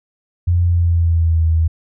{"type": "tone with pitch glide", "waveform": "sine", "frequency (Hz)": [87.31, 80.99], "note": ["F2", "E2"], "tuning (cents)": [0, -30], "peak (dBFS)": -11, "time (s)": [0.47, 1.68], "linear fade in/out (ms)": 10, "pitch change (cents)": -130, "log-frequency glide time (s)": [0.63, 1.45], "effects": []}